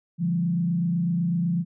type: tone with frequency modulation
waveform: sine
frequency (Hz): 171.8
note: F3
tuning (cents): -28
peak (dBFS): -21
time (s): 0.18-1.65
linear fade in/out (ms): 50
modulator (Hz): 28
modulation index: 0.65
effects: none